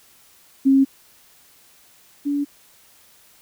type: tone pair in turn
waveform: sine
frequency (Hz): 270.3 / 286.4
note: C#4 / D4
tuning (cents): -44 / -43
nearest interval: minor second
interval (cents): 101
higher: second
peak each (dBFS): -11 / -19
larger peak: first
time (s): 0.65-0.85 / 2.25-2.45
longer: neither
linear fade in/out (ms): 20
effects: white hiss -53 dBFS RMS until 3.41 s